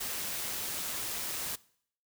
white noise with amplitude modulation, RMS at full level -35 dBFS, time 0-1.56 s, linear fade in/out 10 ms, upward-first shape sine, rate 159 Hz, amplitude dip 25%, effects noise-tail reverb RT60 0.6 s tail -21 dB re dry

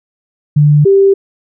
sine tone pair in turn, 147.9 / 392.3 Hz, D3 / G4, +13 / +1 cents, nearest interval octave + perfect fourth, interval 1688 cents, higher second, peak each -4 dBFS, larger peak neither, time 0.56-0.85 / 0.85-1.14 s, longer neither, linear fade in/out 10 ms, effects none

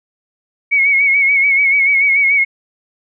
sine tone with vibrato, 2217 Hz, C#7, in tune, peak -9 dBFS, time 0.71-2.45 s, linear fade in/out 20 ms, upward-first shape sine, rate 6.9 Hz, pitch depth 54 cents each way, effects none

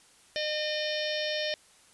harmonic tone, 608 Hz, D#5, 40 cents flat, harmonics 1 / 3 / 4 / 5 / 6 / 7 / 8 / 9, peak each -32 / -37 / -40 / -37 / -38 / -41 / -44 / -39 dBFS, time 0.36-1.54 s, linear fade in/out 0 ms, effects white hiss -59 dBFS RMS until 1.93 s + resampled to 24000 Hz

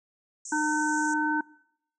pink band-pass noise, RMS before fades -40 dBFS, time 0.45-1.14 s, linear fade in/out 5 ms, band 5900 to 8200 Hz, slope 96 dB/octave
harmonic tone, 304 Hz, D#4, 40 cents flat, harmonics 1 / 3 / 5, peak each -28 / -28 / -28 dBFS, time 0.52-1.41 s, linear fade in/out 5 ms
effects noise-tail reverb RT60 0.7 s tail -22 dB re dry

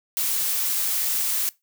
blue noise, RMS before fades -24 dBFS, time 0.17-1.49 s, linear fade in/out 0 ms, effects noise-tail reverb RT60 0.2 s tail -21 dB re dry

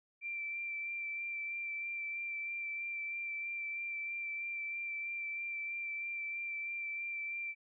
sine tone with vibrato, 2349 Hz, D7, in tune, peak -37 dBFS, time 0.21-7.55 s, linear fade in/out 50 ms, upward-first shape sine, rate 3.1 Hz, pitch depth 16 cents each way, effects none

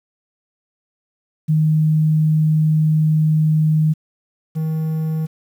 sine / triangle tone pair in turn, 155.56 / 158.1 Hz, D#3 / D#3, 0 / +28 cents, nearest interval unison, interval 28 cents, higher second, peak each -12 / -16 dBFS, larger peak first, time 1.48-3.94 / 4.55-5.27 s, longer first, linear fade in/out 20 ms, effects 8-bit

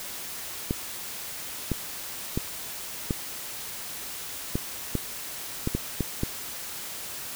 clicks, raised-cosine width 3 ms, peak -12 dBFS, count 10, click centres 0.709 / 1.717 / 2.375 / 3.108 / 4.555 / 4.953 / 5.674 / 5.75 / 6.007 / 6.234 s, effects white hiss -37 dBFS RMS until 7.35 s

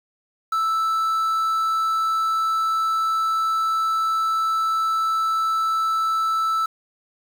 triangle tone with quantisation, 1318.5 Hz, E6, in tune, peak -17 dBFS, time 0.52-6.66 s, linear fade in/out 5 ms, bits 7, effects none

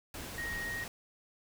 sine tone in noise, 1875 Hz, A#6, 10 cents sharp, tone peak -36 dBFS, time 0.38-0.84 s, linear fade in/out 2 ms, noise pink, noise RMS -43 dBFS, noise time 0.14-0.88 s, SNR +4 dB, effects none

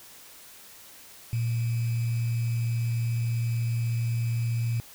sine tone with sample-and-hold, 116.54 Hz, A#2, in tune, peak -24 dBFS, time 1.33-4.8 s, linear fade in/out 0 ms, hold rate 2450 Hz, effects white hiss -49 dBFS RMS until 4.94 s

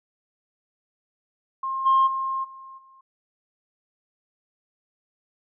sine tone with level steps, 1065 Hz, C6, 30 cents sharp, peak -25 / -14 / -24 / -40 / -50 dBFS, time 1.63-3.01 s, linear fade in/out 5 ms, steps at 1.85 / 2.06 / 2.43 / 2.77 s, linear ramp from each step 20 ms, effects tanh soft clip ceiling -11 dBFS

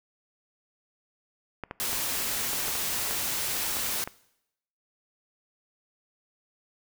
clicks, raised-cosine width 0.5 ms, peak -19 dBFS, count 9, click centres 1.637 / 1.711 / 1.93 / 2.533 / 2.682 / 2.754 / 3.11 / 3.768 / 4.075 s
white noise, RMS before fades -30 dBFS, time 1.8-4.04 s, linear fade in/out 0 ms
effects noise-tail reverb RT60 0.8 s tail -21 dB re dry

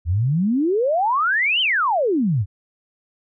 sine exponential two-way sweep, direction up then down, 77.78 to 3164 to 87.8 Hz, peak -16 dBFS, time 0.05-2.46 s, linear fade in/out 50 ms, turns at 1.61 s, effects none

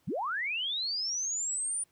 sine linear sweep, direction up, 105.3 to 9460 Hz, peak -30 dBFS, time 0.07-1.84 s, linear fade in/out 10 ms, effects pink hiss -70 dBFS RMS until 1.91 s + high-pass 60 Hz 12 dB/octave

